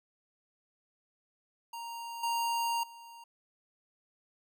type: tone with level steps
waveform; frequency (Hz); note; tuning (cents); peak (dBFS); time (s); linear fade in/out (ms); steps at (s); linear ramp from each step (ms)
square; 932.3; A#5; 0; -40 / -30 / -49; 1.73-3.24; 5; 2.23 / 2.83; 5
effects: none